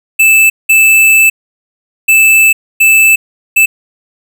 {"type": "tone bursts at uneven times", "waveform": "square", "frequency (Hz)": 2633, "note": "E7", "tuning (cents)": -3, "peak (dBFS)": -4, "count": 5, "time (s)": [[0.19, 0.5], [0.69, 1.3], [2.08, 2.53], [2.8, 3.16], [3.56, 3.66]], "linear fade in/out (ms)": 10, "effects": []}